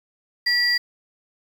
sine tone pair together, 1937 / 4772 Hz, B6 / D8, -34 / +27 cents, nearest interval octave + major third, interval 1561 cents, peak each -19 dBFS, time 0.46-0.78 s, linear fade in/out 10 ms, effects tanh soft clip ceiling -11 dBFS + 7-bit

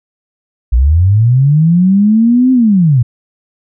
sine linear two-way sweep, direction up then down, 55 to 261.6 to 112.2 Hz, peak -5 dBFS, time 0.72-3.03 s, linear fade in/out 10 ms, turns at 2.52 s, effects none

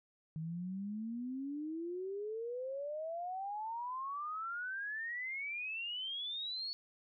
sine exponential sweep, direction up, 155.56 to 4441 Hz, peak -38 dBFS, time 0.36-6.73 s, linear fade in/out 0 ms, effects none

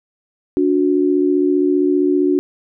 sine tone pair together, 289.5 / 364.7 Hz, D4 / F#4, -25 / -25 cents, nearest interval major third, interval 400 cents, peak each -15 dBFS, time 0.57-2.39 s, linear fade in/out 0 ms, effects none

